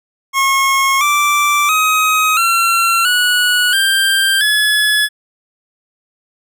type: tone with pitch steps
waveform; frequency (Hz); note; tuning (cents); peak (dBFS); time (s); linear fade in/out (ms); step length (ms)
25% pulse; 1086 / 1170.7 / 1262 / 1360.4 / 1466.5 / 1580.8 / 1704.1; C#6 / D6 / D#6 / F6 / F#6 / G6 / G#6; -36 / -6 / +24 / -46 / -16 / +14 / +44; -7; 0.33-5.09; 50; 680
effects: none